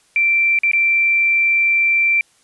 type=tone with dropouts; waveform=sine; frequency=2349 Hz; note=D7; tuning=in tune; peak=-12 dBFS; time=0.16-2.21 s; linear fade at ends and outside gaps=1 ms; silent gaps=0.589-0.634 / 0.715-0.733 s; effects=white hiss -56 dBFS RMS until 2.43 s + resampled to 24000 Hz